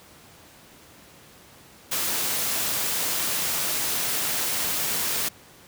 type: noise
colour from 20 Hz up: white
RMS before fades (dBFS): -26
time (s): 1.91-5.29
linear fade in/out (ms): 10
effects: pink hiss -50 dBFS RMS until 5.67 s + high-pass 80 Hz 12 dB/octave